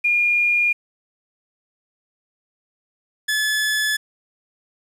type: tone pair in turn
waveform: sine / sawtooth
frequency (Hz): 2421 / 1721.3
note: D#7 / A6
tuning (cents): -48 / -38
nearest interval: tritone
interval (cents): 590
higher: first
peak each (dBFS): -15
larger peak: neither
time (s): 0.04-0.73 / 3.28-3.97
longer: neither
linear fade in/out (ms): 10
effects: resampled to 32000 Hz + 8-bit